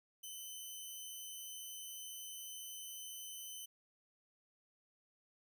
10% pulse tone, 3038 Hz, F#7, 45 cents sharp, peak -38 dBFS, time 0.23-3.66 s, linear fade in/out 10 ms, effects none

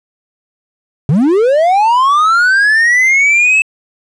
triangle linear sweep, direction up, 125.8 to 2627 Hz, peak -5 dBFS, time 1.09-3.62 s, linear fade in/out 2 ms, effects resampled to 22050 Hz + 7-bit

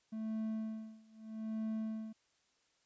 triangle tone with tremolo, 219.7 Hz, A3, 2 cents flat, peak -33 dBFS, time 0.12-2.13 s, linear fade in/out 10 ms, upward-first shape sine, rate 0.79 Hz, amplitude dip 95%, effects white hiss -75 dBFS RMS until 2.85 s + resampled to 16000 Hz

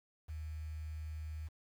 sine tone with quantisation, 77.78 Hz, D#2, in tune, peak -40 dBFS, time 0.28-1.49 s, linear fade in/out 20 ms, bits 10, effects none

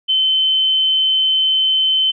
sine tone, 3069 Hz, G7, 37 cents flat, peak -12 dBFS, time 0.08-2.12 s, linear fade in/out 20 ms, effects none

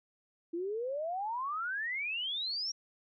sine exponential sweep, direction up, 327.9 to 5700 Hz, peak -33 dBFS, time 0.53-2.72 s, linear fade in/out 10 ms, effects none

